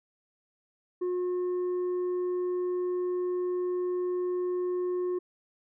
triangle tone with tanh clipping, 360 Hz, F#4, 47 cents flat, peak -28 dBFS, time 1.01-5.19 s, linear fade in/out 10 ms, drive 8 dB, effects none

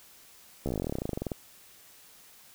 slowing click train, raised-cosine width 2 ms, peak -18 dBFS, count 24, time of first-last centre 0.66-1.318 s, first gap 14 ms, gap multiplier 1.06, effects white hiss -55 dBFS RMS until 2.54 s

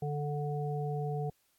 harmonic tone, 146.8 Hz, D3, in tune, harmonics 1 / 3 / 5, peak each -33 / -38 / -40 dBFS, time 0.02-1.3 s, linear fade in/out 5 ms, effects white hiss -73 dBFS RMS until 1.58 s + AAC 64 kbps

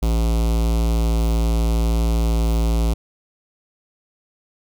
square tone with notch filter, 56.3 Hz, A1, 40 cents sharp, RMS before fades -18 dBFS, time 0.02-2.94 s, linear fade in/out 10 ms, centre 1700 Hz, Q 0.97, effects none

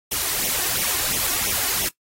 white noise with flanger, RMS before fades -23 dBFS, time 0.11-1.89 s, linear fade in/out 10 ms, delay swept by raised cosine 0.32 to 2.82 ms, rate 2.9 Hz, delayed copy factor +0.8, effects noise-tail reverb RT60 0.1 s tail -19 dB re dry + AAC 48 kbps

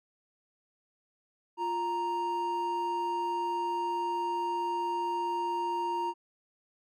triangle tone pair together, 349.2 / 932.3 Hz, F4 / A#5, 0 / 0 cents, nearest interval octave + perfect fourth, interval 1700 cents, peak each -34 / -28 dBFS, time 1.57-6.14 s, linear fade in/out 50 ms, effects none

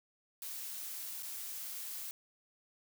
blue noise with dropouts, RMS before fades -43 dBFS, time 0.42-2.11 s, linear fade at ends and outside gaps 1 ms, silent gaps 1.225-1.23 s, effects none

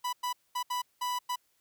45% pulse tone bursts at uneven times, 989 Hz, B5, 2 cents sharp, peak -30 dBFS, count 6, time 0.04-0.13 / 0.23-0.33 / 0.55-0.63 / 0.7-0.82 / 1.01-1.19 / 1.29-1.36 s, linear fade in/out 10 ms, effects white hiss -72 dBFS RMS until 1.6 s

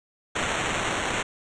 blue noise with sample-and-hold, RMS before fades -27 dBFS, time 0.35-1.23 s, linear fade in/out 10 ms, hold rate 4900 Hz, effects resampled to 22050 Hz

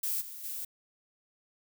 violet noise with level steps, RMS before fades -32 / -44 / -38 dBFS, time 0.03-0.65 s, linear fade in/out 5 ms, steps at 0.2 / 0.43 s, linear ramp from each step 20 ms, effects none

